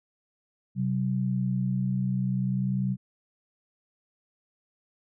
sine tone pair together, 129.69 / 190 Hz, C3 / F#3, -15 / +46 cents, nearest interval perfect fifth, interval 661 cents, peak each -27 dBFS, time 0.75-2.97 s, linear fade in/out 50 ms, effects none

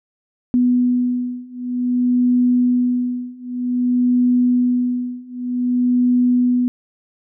sine beating tone pair, 246.9 / 247.43 Hz, B3 / B3, 0 / +3 cents, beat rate 0.53 Hz, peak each -18 / -17 dBFS, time 0.54-6.68 s, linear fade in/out 0 ms, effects none

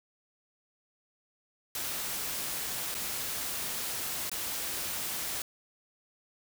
white noise with dropouts, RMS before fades -35 dBFS, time 1.75-5.42 s, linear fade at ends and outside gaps 2 ms, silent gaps 2.944-2.949 / 4.296-4.315 s, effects none

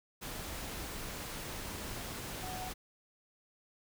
sine tone in noise, 740 Hz, F#5, in tune, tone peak -42 dBFS, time 2.42-2.7 s, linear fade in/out 20 ms, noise pink, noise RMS -42 dBFS, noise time 0.21-2.74 s, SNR -3 dB, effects none

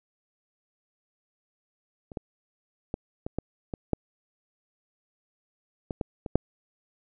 clicks, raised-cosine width 2 ms, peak -28 / -18 / -16 / -19 / -15 / -19 / -10 / -18 / -15 / -21 / -6 dBFS, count 11, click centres 2.118 / 2.172 / 2.941 / 3.265 / 3.386 / 3.738 / 3.933 / 5.908 / 6.012 / 6.262 / 6.356 s, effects none

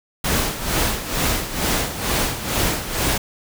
pink noise with tremolo, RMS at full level -19 dBFS, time 0.24-3.18 s, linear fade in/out 5 ms, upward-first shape sine, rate 2.2 Hz, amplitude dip 70%, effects none

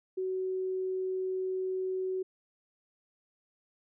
sine tone, 374.5 Hz, F#4, 21 cents sharp, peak -30 dBFS, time 0.17-2.23 s, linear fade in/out 10 ms, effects none

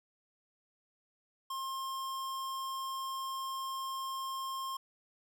square tone, 1065 Hz, C6, 30 cents sharp, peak -37 dBFS, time 1.5-4.77 s, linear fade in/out 5 ms, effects none

